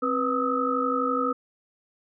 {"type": "tone cluster", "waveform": "sine", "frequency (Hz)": [264.4, 491.2, 1247, 1299], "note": ["C4", "B4", "D#6", "E6"], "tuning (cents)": [18, -9, 3, -26], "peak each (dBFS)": -28, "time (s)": [0.02, 1.33], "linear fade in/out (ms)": 10, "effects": []}